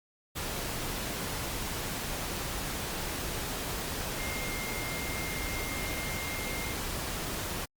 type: tone in noise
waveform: sine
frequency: 2117 Hz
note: C7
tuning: 20 cents sharp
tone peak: -39 dBFS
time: 4.18-6.74 s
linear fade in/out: 20 ms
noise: pink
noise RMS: -35 dBFS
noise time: 0.35-7.66 s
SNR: -7 dB
effects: Opus 48 kbps